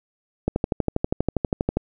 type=click train; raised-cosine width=2 ms; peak=-7 dBFS; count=17; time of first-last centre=0.48-1.77 s; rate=12.4 Hz; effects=none